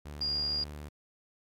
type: tone with pitch glide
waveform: sawtooth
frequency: 73.42 to 74.23 Hz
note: D2 to D2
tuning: 0 to +19 cents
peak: -37 dBFS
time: 0.05-0.89 s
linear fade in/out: 10 ms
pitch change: +19 cents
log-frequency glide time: 0.23-0.76 s
type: tone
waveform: sine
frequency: 4829 Hz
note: D8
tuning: 47 cents sharp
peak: -29 dBFS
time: 0.21-0.64 s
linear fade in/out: 5 ms
effects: AAC 48 kbps